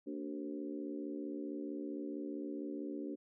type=harmonic tone with a mistuned harmonic; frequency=75.4 Hz; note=D2; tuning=46 cents sharp; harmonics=3 / 4 / 5 / 6 / 7; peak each=-47 / -41 / -46 / -51 / -52 dBFS; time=0.06-3.16 s; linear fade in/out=20 ms; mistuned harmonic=4; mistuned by=-64 cents; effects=none